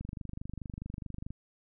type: click train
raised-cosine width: 5 ms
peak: -27 dBFS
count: 33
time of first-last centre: 0.01-1.306 s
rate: 24.7 Hz
effects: none